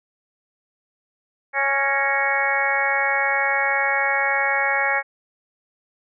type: harmonic tone with a mistuned harmonic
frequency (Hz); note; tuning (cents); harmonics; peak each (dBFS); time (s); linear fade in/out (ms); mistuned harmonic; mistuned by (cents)
276.5; C#4; -4; 2 / 3 / 4 / 5 / 6 / 7 / 8; -28 / -25 / -30 / -29 / -25 / -24 / -24; 1.53-5.03; 50; 7; -42
effects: none